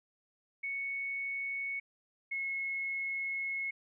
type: tone pair in turn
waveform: sine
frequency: 2217 / 2178 Hz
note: C#7 / C#7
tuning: 0 / -31 cents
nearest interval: unison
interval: 31 cents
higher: first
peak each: -34 / -33 dBFS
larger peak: second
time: 0.63-1.8 / 2.31-3.71 s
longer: second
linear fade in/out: 10 ms
effects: none